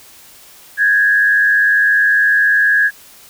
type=tone with frequency modulation; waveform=sine; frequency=1661.2 Hz; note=G#6; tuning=in tune; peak=-9 dBFS; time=0.77-2.91 s; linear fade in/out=50 ms; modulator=99.8 Hz; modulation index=0.68; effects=white hiss -42 dBFS RMS until 3.29 s